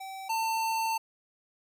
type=tone pair in turn; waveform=square; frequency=770 / 896.5 Hz; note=G5 / A5; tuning=-31 / +32 cents; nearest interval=minor third; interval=263 cents; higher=second; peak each=-39 / -28 dBFS; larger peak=second; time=0-0.29 / 0.29-0.98 s; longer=second; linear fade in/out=10 ms; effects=none